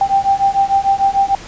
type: beating tone pair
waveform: sine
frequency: 784 / 790.7 Hz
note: G5 / G5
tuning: 0 / +15 cents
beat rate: 6.7 Hz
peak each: -14 dBFS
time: 0.01-1.35 s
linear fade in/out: 2 ms
effects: pink hiss -34 dBFS RMS until 1.47 s + resampled to 16000 Hz